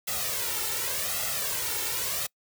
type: noise with flanger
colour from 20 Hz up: white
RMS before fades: -30 dBFS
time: 0.07-2.27 s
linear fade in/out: 10 ms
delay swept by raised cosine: 1.5 to 2.25 ms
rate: 0.87 Hz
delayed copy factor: +0.75
effects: noise-tail reverb RT60 0.1 s tail -25 dB re dry + high-pass 60 Hz 12 dB/octave